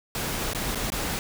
pink noise with dropouts, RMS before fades -29 dBFS, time 0.15-1.19 s, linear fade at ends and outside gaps 1 ms, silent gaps 0.534-0.548 / 0.748-0.755 / 0.902-0.92 s, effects none

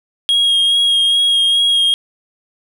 triangle tone with vibrato, 3269 Hz, G#7, 28 cents flat, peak -9 dBFS, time 0.29-1.94 s, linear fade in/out 0 ms, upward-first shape sine, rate 2.4 Hz, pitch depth 17 cents each way, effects none

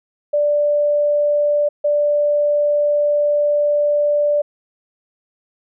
sine tone bursts at uneven times, 587.3 Hz, D5, in tune, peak -13 dBFS, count 2, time 0.33-1.69 / 1.84-4.42 s, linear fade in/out 10 ms, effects none

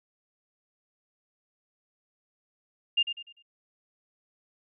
sine tone with echo, 2807 Hz, F7, 8 cents sharp, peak -20 dBFS, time 2.97-3.03 s, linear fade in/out 10 ms, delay 99 ms, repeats 4, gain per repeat -9 dB, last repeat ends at 3.426 s, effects none

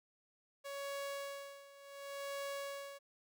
sawtooth tone with tremolo, 559 Hz, C#5, 14 cents sharp, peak -36 dBFS, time 0.64-2.99 s, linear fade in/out 20 ms, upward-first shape sine, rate 0.69 Hz, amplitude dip 85%, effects none

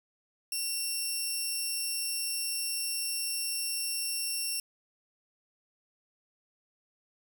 10% pulse tone pair together, 2728 / 5456 Hz, F7 / F8, -41 / -41 cents, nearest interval octave, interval 1200 cents, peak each -27 / -30 dBFS, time 0.52-4.6 s, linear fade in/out 2 ms, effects none

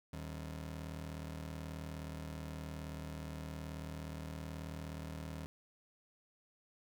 30% pulse ring-modulated tone, 116.54 Hz, A#2, in tune, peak -37 dBFS, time 0.13-5.46 s, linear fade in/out 0 ms, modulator 38.8 Hz, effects 13-bit

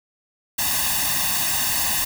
white noise with comb filter, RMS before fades -22 dBFS, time 0.58-2.05 s, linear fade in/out 10 ms, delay 1.1 ms, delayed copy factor +0.95, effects none

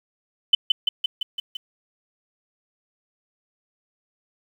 sine tone with echo, 3034 Hz, F#7, 43 cents sharp, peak -10 dBFS, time 0.53-0.55 s, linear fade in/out 5 ms, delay 170 ms, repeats 6, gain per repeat -3 dB, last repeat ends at 1.57 s, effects 8-bit

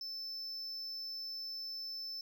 triangle tone, 5280 Hz, E8, 2 cents sharp, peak -39 dBFS, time 0.01-2.21 s, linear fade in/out 2 ms, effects none

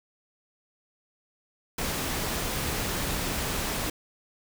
pink noise, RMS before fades -30 dBFS, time 1.78-3.9 s, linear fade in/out 5 ms, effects none

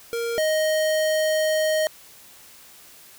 square tone pair in turn, 466.2 / 624 Hz, A#4 / D#5, 0 / +5 cents, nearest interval perfect fourth, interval 505 cents, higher second, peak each -25 / -20 dBFS, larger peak second, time 0.13-0.38 / 0.38-1.87 s, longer second, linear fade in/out 0 ms, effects white hiss -48 dBFS RMS until 3.18 s

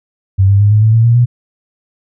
sine tone with pitch steps, 96.4 / 99.63 / 102.96 / 106.41 / 109.97 / 113.65 / 117.45 / 121.39 Hz, G2 / G2 / G#2 / G#2 / A2 / A#2 / A#2 / B2, -28 / +29 / -15 / +43 / 0 / -43 / +13 / -29 cents, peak -5 dBFS, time 0.38-1.26 s, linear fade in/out 20 ms, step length 110 ms, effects none

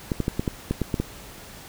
clicks, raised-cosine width 3 ms, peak -10 dBFS, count 9, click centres 0.118 / 0.203 / 0.281 / 0.395 / 0.478 / 0.71 / 0.817 / 0.942 / 1 s, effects pink hiss -43 dBFS RMS until 1.68 s

